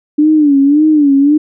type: tone with vibrato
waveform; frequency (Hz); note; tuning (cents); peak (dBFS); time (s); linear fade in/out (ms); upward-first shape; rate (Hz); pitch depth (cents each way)
sine; 292.6; D4; -6; -5; 0.18-1.38; 10; sine; 1.8; 110
effects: none